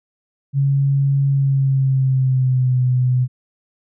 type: tone with pitch glide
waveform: sine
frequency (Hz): 138.59 to 126.36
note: C#3 to B2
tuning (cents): 0 to +40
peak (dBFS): -13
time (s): 0.53-3.28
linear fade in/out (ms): 50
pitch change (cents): -160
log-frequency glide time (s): 1.29-2.81
effects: none